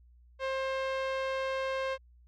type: tone with low-pass filter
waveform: sawtooth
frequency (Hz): 531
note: C5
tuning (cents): +25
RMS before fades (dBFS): -33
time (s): 0.39-1.98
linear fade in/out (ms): 50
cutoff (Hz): 3100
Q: 0.87
effects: added 60 Hz sine -56 dBFS peak until 2.27 s